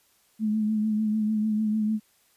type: tone with vibrato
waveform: sine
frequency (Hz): 215.1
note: A3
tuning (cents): -39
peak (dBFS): -22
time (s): 0.39-2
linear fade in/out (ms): 50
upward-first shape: triangle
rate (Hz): 6.7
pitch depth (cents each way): 40
effects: white hiss -64 dBFS RMS until 2.36 s + resampled to 32000 Hz